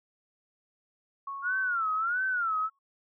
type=tone with exponential decay; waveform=sine; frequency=1104 Hz; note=C#6; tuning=7 cents flat; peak=-33 dBFS; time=1.27-2.79 s; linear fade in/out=5 ms; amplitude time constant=330 ms
type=tone with vibrato; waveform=sine; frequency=1395 Hz; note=F6; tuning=2 cents flat; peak=-26 dBFS; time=1.42-2.7 s; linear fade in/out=50 ms; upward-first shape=sine; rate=1.5 Hz; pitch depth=170 cents each way
effects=none